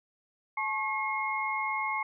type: tone cluster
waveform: sine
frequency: 862 / 1090 / 2150 Hz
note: A5 / C#6 / C7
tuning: -36 / -29 / +47 cents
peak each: -34 / -33 / -32 dBFS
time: 0.57-2.03 s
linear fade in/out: 5 ms
effects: none